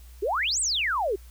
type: exponential two-way sweep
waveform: sine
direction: up then down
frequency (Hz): 358.6 to 8850 to 358.6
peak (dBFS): -23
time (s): 0.22-1.16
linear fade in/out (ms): 10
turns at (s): 0.6
effects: added 60 Hz sine -44 dBFS peak until 1.3 s + white hiss -57 dBFS RMS until 1.3 s